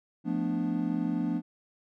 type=chord; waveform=triangle; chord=B half-diminished seventh; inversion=second; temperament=equal; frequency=174.61 / 220 / 246.9 / 293.7 Hz; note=F3 / A3 / B3 / D4; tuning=0 / 0 / 0 / 0 cents; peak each=-31 / -32 / -30 / -30 dBFS; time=0.24-1.42 s; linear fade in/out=50 ms; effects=none